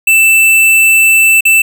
square tone with dropouts, 2655 Hz, E7, 12 cents sharp, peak -5 dBFS, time 0.07-1.62 s, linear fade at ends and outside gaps 5 ms, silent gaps 1.408-1.452 s, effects none

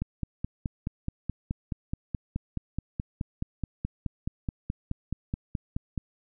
click train, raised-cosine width 5 ms, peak -17 dBFS, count 29, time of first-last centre 0.02-5.977 s, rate 4.7 Hz, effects none

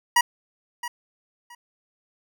25% pulse tone with echo, 960 Hz, B5, 49 cents flat, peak -11 dBFS, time 0.16-0.21 s, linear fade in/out 5 ms, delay 670 ms, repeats 2, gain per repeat -14 dB, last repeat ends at 1.55 s, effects none

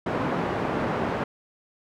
pink band-pass noise, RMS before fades -27 dBFS, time 0.06-1.24 s, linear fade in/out 5 ms, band 160 to 1300 Hz, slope 12 dB/octave, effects none

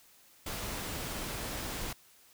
pink noise, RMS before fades -38 dBFS, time 0.46-1.93 s, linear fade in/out 5 ms, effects white hiss -61 dBFS RMS until 2.33 s

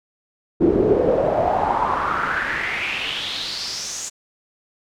brown noise with band-pass filter sweep, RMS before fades -21 dBFS, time 0.6-4.1 s, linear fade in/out 20 ms, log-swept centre 330 to 7200 Hz, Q 5, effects none

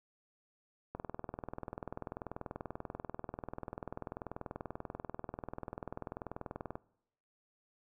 click train, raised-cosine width 1 ms, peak -26 dBFS, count 120, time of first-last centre 0.95-6.755 s, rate 20.5 Hz, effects noise-tail reverb RT60 0.8 s tail -23 dB re dry

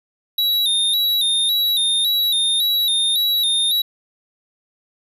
square tone with vibrato, 3772 Hz, A#7, 20 cents sharp, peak -16 dBFS, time 0.38-3.82 s, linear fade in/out 5 ms, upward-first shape square, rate 1.8 Hz, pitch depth 57 cents each way, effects none

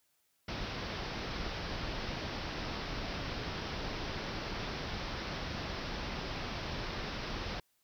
pink low-pass noise, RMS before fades -39 dBFS, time 0.48-7.6 s, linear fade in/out 5 ms, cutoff 5600 Hz, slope 96 dB/octave, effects white hiss -75 dBFS RMS until 7.83 s

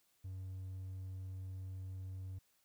triangle tone, 94 Hz, F#2, 28 cents sharp, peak -40 dBFS, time 0.24-2.39 s, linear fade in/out 10 ms, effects tanh soft clip ceiling -36 dBFS + white hiss -75 dBFS RMS until 2.64 s

